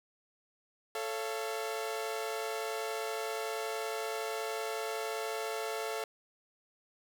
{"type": "chord", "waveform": "sawtooth", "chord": "A augmented", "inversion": "none", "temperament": "equal with one note detuned", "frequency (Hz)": [440, 554.4, 685.3], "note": ["A4", "C#5", "E#5"], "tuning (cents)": [0, 0, -33], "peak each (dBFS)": [-33, -38, -36], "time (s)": [0.95, 6.04], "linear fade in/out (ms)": 2, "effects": []}